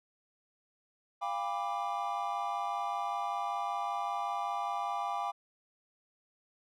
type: chord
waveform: triangle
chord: G dominant seventh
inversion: third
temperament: equal with one note detuned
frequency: 698.5 / 803.7 / 987.8 / 1174.7 Hz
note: F5 / G5 / B5 / D6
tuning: 0 / +43 / 0 / 0 cents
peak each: -37 / -34 / -38 / -36 dBFS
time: 1.21-5.32 s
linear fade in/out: 20 ms
effects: none